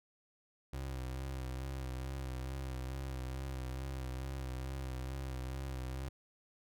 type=tone with vibrato; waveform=30% pulse; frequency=65.41 Hz; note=C2; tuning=in tune; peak=-36 dBFS; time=0.73-6.09 s; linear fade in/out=5 ms; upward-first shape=sine; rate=2.3 Hz; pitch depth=44 cents each way; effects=none